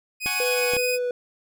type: tone with tremolo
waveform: sawtooth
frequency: 2500 Hz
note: D#7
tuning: 8 cents sharp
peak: -20 dBFS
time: 0.2-0.99 s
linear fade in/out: 50 ms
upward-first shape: sine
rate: 19 Hz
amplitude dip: 25%
type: clicks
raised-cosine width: 2 ms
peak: -21 dBFS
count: 3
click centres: 0.26 / 0.736 / 0.767 s
type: chord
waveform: 15% pulse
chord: F# suspended second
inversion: none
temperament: equal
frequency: 740 / 830.6 / 1108.7 Hz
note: F#5 / G#5 / C#6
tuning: 0 / 0 / 0 cents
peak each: -27 dBFS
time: 0.26-0.77 s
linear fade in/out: 2 ms
type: tone with vibrato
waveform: triangle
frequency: 494.6 Hz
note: B4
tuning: 3 cents sharp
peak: -21 dBFS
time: 0.4-1.11 s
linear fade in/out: 2 ms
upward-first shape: sine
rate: 2.5 Hz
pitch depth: 11 cents each way
effects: none